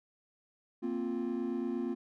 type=chord; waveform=triangle; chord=Bb suspended second; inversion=none; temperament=equal; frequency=233.1 / 261.6 / 349.2 Hz; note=Bb3 / C4 / F4; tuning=0 / 0 / 0 cents; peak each=-34 dBFS; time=0.82-1.95 s; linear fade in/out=20 ms; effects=tanh soft clip ceiling -23 dBFS